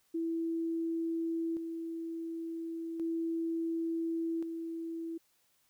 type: tone with tremolo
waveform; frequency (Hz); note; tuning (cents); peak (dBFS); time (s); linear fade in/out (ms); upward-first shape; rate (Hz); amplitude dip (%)
sine; 330; E4; +2; -31; 0.14-5.18; 10; square; 0.35; 45
effects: white hiss -72 dBFS RMS until 5.69 s